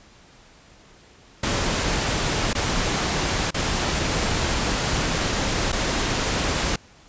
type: noise with dropouts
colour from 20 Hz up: pink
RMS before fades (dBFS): -23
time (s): 1.43-6.76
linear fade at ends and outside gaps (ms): 5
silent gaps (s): 2.532-2.55 / 3.507-3.543 / 5.72-5.726
effects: pink hiss -51 dBFS RMS until 7.08 s + resampled to 16000 Hz